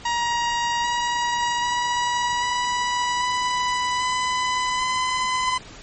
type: tone with pitch steps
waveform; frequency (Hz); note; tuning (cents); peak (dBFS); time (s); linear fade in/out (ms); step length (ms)
sawtooth; 947 / 958 / 969.1 / 980.4 / 991.8 / 1003.3 / 1015; A#5 / A#5 / B5 / B5 / B5 / B5 / B5; +27 / +47 / -33 / -13 / +7 / +27 / +47; -17; 0.05-5.58; 5; 790
effects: pink hiss -42 dBFS RMS until 5.82 s + MP3 32 kbps